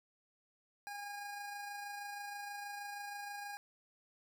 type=tone with amplitude modulation; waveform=25% pulse; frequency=815 Hz; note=G#5; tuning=33 cents flat; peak=-38 dBFS; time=0.87-3.57 s; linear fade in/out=0 ms; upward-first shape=sine; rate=26.3 Hz; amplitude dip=30%; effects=none